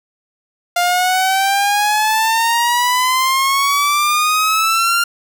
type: exponential sweep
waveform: sawtooth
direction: up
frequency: 698.5 to 1400 Hz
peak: -9 dBFS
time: 0.76-5.04 s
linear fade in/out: 5 ms
effects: none